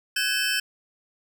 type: tone cluster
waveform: square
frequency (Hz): 1521 / 1663 / 2599 / 3077 / 5360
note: F#6 / G#6 / E7 / G7 / E8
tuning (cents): +47 / +2 / -25 / -33 / +28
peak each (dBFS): -30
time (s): 0.16-0.6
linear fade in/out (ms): 5
effects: none